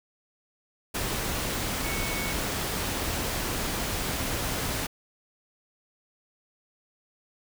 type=tone in noise; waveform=sine; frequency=2217 Hz; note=C#7; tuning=in tune; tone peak=-35 dBFS; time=1.84-2.33 s; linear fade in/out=10 ms; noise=pink; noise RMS=-30 dBFS; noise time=0.94-4.87 s; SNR=-8 dB; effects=none